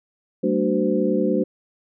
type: tone cluster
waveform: sine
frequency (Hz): 195.4 / 225.9 / 296.1 / 372.8 / 512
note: G3 / A3 / D4 / F#4 / C5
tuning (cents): -5 / +46 / +14 / +13 / -38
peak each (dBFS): -24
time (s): 0.43-1.44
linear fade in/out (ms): 10
effects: none